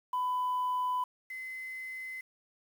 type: tone pair in turn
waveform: sine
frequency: 1000 / 2046 Hz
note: B5 / C7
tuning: +21 / -39 cents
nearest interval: octave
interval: 1240 cents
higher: second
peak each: -27 / -38 dBFS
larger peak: first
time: 0.13-1.04 / 1.3-2.21 s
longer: neither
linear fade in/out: 5 ms
effects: tanh soft clip ceiling -26 dBFS + 9-bit